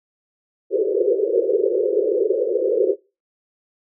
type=band-pass noise; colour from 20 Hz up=pink; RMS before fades=-19 dBFS; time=0.7-2.96 s; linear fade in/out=50 ms; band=360 to 530 Hz; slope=96 dB/octave; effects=noise-tail reverb RT60 0.3 s tail -24 dB re dry